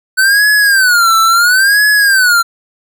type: tone with vibrato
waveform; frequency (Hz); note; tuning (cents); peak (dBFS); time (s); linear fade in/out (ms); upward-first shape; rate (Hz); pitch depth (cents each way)
square; 1501; F#6; +24; -7; 0.17-2.43; 20; sine; 0.73; 210
effects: none